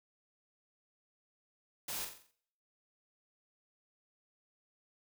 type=noise with echo; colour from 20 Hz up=white; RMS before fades=-40 dBFS; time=1.88-2.05 s; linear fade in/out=5 ms; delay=44 ms; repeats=6; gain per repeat=-6 dB; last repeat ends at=2.314 s; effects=noise-tail reverb RT60 0.7 s tail -23 dB re dry